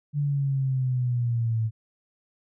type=exponential sweep; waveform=sine; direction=down; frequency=146.83 to 110 Hz; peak=-22 dBFS; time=0.13-1.71 s; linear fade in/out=50 ms; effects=none